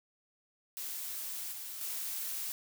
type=noise with level steps; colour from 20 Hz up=blue; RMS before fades=-40 / -43 / -38 dBFS; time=0.77-2.52 s; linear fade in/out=0 ms; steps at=1.52 / 1.81 s; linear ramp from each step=2 ms; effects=none